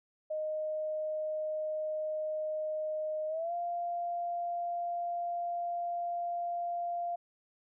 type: tone with pitch glide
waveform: sine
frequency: 619 to 694.8 Hz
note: D#5 to F5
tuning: -9 to -9 cents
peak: -32 dBFS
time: 0.3-7.16 s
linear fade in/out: 10 ms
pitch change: +200 cents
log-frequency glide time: 3.28-3.53 s
effects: none